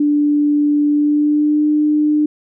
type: tone with pitch glide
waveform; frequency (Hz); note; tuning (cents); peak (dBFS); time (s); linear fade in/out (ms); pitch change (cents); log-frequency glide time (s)
sine; 293.7 to 300.6; D4 to D4; 0 to +40; -11; 0-2.26; 5; +40; 0.89-1.67
effects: none